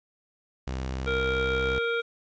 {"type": "tone with pitch glide", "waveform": "sawtooth", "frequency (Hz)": [65, 65.49], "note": ["C2", "C2"], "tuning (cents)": [-11, 2], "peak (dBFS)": -26, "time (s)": [0.67, 1.79], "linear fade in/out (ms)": 5, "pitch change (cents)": 13, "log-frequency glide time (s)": [0.89, 1.04]}
{"type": "harmonic tone", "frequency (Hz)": 466.2, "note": "A#4", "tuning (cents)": 0, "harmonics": [1, 3, 5, 7, 8], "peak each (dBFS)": [-27, -29, -35, -39, -43], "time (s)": [1.06, 2.02], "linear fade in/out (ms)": 20}
{"effects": ["resampled to 16000 Hz", "10-bit"]}